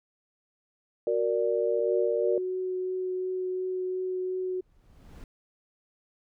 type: chord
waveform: sine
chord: Gb augmented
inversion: none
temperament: equal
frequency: 370 / 466.2 / 587.3 Hz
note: Gb4 / Bb4 / D5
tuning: 0 / 0 / 0 cents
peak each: -30 / -26 / -29 dBFS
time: 1.07-2.38 s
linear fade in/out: 2 ms
type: tone with vibrato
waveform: sine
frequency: 370 Hz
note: F#4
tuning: in tune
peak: -28 dBFS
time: 1.79-4.61 s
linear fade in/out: 10 ms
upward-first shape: triangle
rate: 2.8 Hz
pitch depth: 9 cents each way
type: noise with exponential growth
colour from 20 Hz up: brown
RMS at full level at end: -42 dBFS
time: 4.27-5.24 s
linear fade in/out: 2 ms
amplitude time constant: 210 ms
effects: none